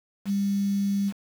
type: tone with quantisation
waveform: sine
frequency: 199.4 Hz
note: G3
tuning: 30 cents sharp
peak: -22 dBFS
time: 0.25-1.13 s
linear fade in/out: 50 ms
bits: 7
effects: none